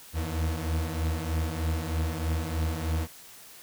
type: beating tone pair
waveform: 40% pulse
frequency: 77.78 / 80.98 Hz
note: D#2 / E2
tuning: 0 / -30 cents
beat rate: 3.2 Hz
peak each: -31 / -28 dBFS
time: 0.13-3.08 s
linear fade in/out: 50 ms
effects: white hiss -49 dBFS RMS until 3.62 s